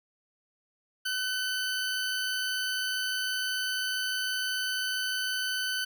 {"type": "tone", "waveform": "20% pulse", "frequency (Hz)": 1511, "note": "F#6", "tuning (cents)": 36, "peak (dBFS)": -24, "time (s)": [1.05, 5.85], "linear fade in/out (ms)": 10, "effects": []}